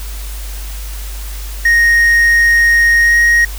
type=tone with pitch glide; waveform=triangle; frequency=1864.7 to 1877.7 Hz; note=A#6 to A#6; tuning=0 to +12 cents; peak=-5 dBFS; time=1.65-3.45 s; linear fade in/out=5 ms; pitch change=+12 cents; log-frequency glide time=3-3.16 s; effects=added 50 Hz sine -22 dBFS peak until 3.58 s + white hiss -32 dBFS RMS until 3.58 s